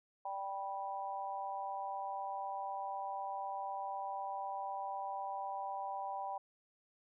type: harmonic tone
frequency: 196 Hz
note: G3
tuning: in tune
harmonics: 3 / 4 / 5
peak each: -48 / -40 / -43 dBFS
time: 0.25-6.38 s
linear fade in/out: 5 ms
effects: none